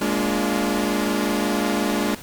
sawtooth chord, Bb dominant seventh, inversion third, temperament equal with one note detuned, 207.7 / 233.1 / 287.6 / 349.2 Hz, Ab3 / Bb3 / D4 / F4, 0 / 0 / -36 / 0 cents, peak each -20 / -24 / -21 / -24 dBFS, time 0.01-2.15 s, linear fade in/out 5 ms, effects pink hiss -39 dBFS RMS until 2.22 s

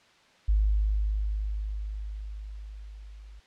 sine tone with level ramp, 51.91 Hz, G#1, in tune, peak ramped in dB -19 to -44 dBFS, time 0.48-3.4 s, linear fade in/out 10 ms, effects white hiss -59 dBFS RMS until 3.46 s + low-pass 4000 Hz 12 dB/octave

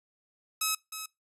5% pulse tone with echo, 1284 Hz, E6, 46 cents flat, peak -15 dBFS, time 0.61-0.75 s, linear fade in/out 5 ms, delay 310 ms, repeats 1, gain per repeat -10 dB, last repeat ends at 1.06 s, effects noise-tail reverb RT60 0.2 s tail -24 dB re dry + resampled to 32000 Hz

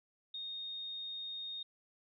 sine tone, 3700 Hz, A#7, 14 cents flat, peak -40 dBFS, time 0.34-1.63 s, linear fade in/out 5 ms, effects none

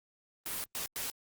white noise bursts at uneven times, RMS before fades -37 dBFS, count 3, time 0.46-0.64 / 0.75-0.86 / 0.96-1.1 s, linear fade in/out 0 ms, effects Opus 32 kbps

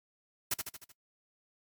white noise with echo, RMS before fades -30 dBFS, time 0.51-0.54 s, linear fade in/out 5 ms, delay 76 ms, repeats 5, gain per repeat -5 dB, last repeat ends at 0.92 s, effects noise-tail reverb RT60 0.1 s tail -21 dB re dry + MP3 96 kbps

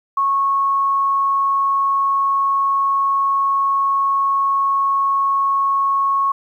sine tone, 1100 Hz, C#6, 14 cents flat, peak -14 dBFS, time 0.17-6.32 s, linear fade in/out 5 ms, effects 9-bit

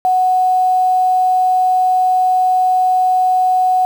sine tone with quantisation, 740 Hz, F#5, in tune, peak -10 dBFS, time 0.05-3.85 s, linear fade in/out 0 ms, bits 6, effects none

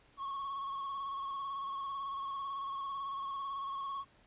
triangle tone with vibrato, 1100 Hz, C#6, 14 cents flat, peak -35 dBFS, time 0.17-4.05 s, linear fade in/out 50 ms, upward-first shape square, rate 18 Hz, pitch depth 28 cents each way, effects pink hiss -65 dBFS RMS until 4.26 s + resampled to 8000 Hz

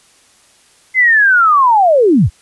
sine linear sweep, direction down, 2085 to 51.5 Hz, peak -6 dBFS, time 0.94-2.3 s, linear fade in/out 50 ms, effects white hiss -49 dBFS RMS until 2.41 s + resampled to 24000 Hz

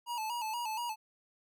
square tone with vibrato, 912 Hz, A#5, 38 cents flat, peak -35 dBFS, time 0.06-0.96 s, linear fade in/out 50 ms, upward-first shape square, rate 4.2 Hz, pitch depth 81 cents each way, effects none

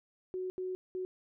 sine tone bursts at uneven times, 370 Hz, F#4, in tune, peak -34 dBFS, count 3, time 0.34-0.5 / 0.58-0.75 / 0.95-1.05 s, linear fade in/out 0 ms, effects none

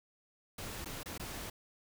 pink noise with dropouts, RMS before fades -43 dBFS, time 0.58-1.5 s, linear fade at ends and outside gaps 5 ms, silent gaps 0.847-0.857 / 1.032-1.058 / 1.179-1.196 s, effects none

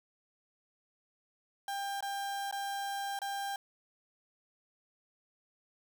35% pulse tone with dropouts, 796 Hz, G5, 26 cents sharp, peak -33 dBFS, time 1.68-3.56 s, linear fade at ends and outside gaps 2 ms, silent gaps 2.007-2.025 / 2.512-2.525 / 3.19-3.217 s, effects none

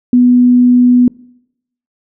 sine tone, 246.7 Hz, B3, 2 cents flat, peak -4 dBFS, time 0.13-1.08 s, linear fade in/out 2 ms, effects noise-tail reverb RT60 0.8 s tail -24 dB re dry

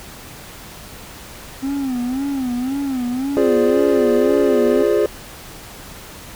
triangle tone with vibrato, 261.6 Hz, C4, in tune, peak -17 dBFS, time 1.62-4.84 s, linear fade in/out 20 ms, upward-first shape sine, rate 1.9 Hz, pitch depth 130 cents each way
triangle chord, D half-diminished seventh, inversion first, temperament equal, 349.2 / 415.3 / 523.3 / 587.3 Hz, F4 / Ab4 / C5 / D5, 0 / 0 / 0 / 0 cents, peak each -17 / -14 / -20 / -19 dBFS, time 3.37-5.06 s, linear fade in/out 0 ms
effects pink hiss -37 dBFS RMS until 6.35 s

